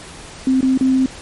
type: tone with dropouts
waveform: sine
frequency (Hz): 261.6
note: C4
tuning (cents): 0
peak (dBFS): -11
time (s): 0.47-1.06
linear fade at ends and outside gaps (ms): 2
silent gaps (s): 0.608-0.628 / 0.776-0.809
effects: pink hiss -36 dBFS RMS until 1.21 s + MP3 48 kbps